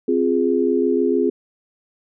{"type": "chord", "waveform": "sine", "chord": "F minor", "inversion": "second", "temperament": "equal", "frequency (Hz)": [261.6, 349.2, 415.3], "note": ["C4", "F4", "Ab4"], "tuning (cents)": [0, 0, 0], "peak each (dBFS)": [-20, -20, -19], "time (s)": [0.08, 1.3], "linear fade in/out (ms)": 5, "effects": []}